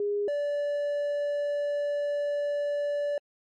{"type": "tone pair in turn", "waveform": ["sine", "triangle"], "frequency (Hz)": [410, 579.8], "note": ["G#4", "D5"], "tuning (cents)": [-22, -22], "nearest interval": "tritone", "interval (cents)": 600, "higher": "second", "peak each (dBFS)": [-25, -24], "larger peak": "second", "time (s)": [[0, 0.28], [0.28, 3.18]], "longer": "second", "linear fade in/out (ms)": 2, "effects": ["MP3 48 kbps"]}